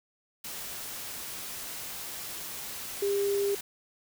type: tone in noise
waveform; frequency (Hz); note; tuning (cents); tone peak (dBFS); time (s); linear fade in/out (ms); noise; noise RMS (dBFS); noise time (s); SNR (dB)
sine; 401.2; G4; +40; -25; 3.02-3.55; 5; white; -39; 0.44-3.61; +11
effects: none